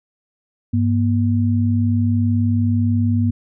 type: tone pair together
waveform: sine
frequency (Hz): 100.49 / 239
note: G2 / A#3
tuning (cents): +43 / +43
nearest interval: octave + minor third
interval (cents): 1500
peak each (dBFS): -16 / -18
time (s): 0.73-3.31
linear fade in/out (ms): 10
effects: none